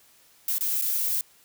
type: noise with dropouts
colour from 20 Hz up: violet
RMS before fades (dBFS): -26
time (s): 0.48-1.21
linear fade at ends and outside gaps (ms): 2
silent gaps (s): 0.583-0.608 / 0.815-0.821
effects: white hiss -58 dBFS RMS until 1.44 s